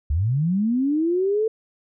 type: linear sweep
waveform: sine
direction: up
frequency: 65.41 to 448.7 Hz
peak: -18 dBFS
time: 0.1-1.48 s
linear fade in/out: 5 ms
effects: none